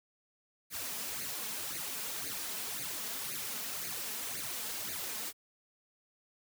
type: noise with flanger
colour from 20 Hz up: white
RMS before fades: -39 dBFS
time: 0.7-5.33 s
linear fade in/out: 50 ms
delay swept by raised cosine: 0.45 to 4.75 ms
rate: 1.9 Hz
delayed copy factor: +0.7
effects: high-pass 80 Hz 12 dB/octave